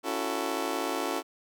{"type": "chord", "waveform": "20% pulse", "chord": "F# minor seventh", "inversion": "second", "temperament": "just", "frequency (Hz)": [277.5, 333, 370, 444], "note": ["C#4", "E4", "F#4", "A4"], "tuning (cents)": [2, 18, 0, 16], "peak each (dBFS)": -30, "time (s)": [0.03, 1.23], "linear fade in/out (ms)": 50, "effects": []}